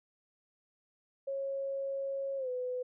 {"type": "tone with pitch glide", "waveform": "sine", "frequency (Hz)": [547, 501.6], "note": ["C#5", "B4"], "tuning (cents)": [-23, 27], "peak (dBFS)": -33, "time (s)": [1.27, 2.83], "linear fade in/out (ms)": 10, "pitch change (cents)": -150, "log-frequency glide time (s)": [2.37, 2.49], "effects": []}